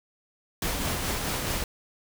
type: noise with tremolo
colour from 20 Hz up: pink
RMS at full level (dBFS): -28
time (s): 0.62-1.64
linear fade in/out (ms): 2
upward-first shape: sine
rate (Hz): 4.7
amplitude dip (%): 30
effects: none